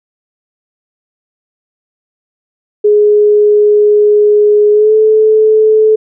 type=tone with pitch glide; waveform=sine; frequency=417.9 to 433.9 Hz; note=G#4 to A4; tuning=+11 to -24 cents; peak=-4 dBFS; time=2.84-5.96 s; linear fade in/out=10 ms; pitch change=+65 cents; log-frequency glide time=4.72-4.94 s; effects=none